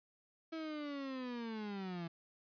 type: linear sweep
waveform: 35% pulse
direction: down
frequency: 326.5 to 164.81 Hz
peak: -39 dBFS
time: 0.52-2.08 s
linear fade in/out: 10 ms
effects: resampled to 11025 Hz